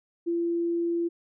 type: tone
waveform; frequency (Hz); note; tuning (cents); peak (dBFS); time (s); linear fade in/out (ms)
sine; 340.3; F4; -45; -24; 0.26-1.09; 20
effects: none